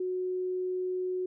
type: tone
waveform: sine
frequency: 367.3 Hz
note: F#4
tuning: 13 cents flat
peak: -29 dBFS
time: 0-1.26 s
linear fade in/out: 5 ms
effects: none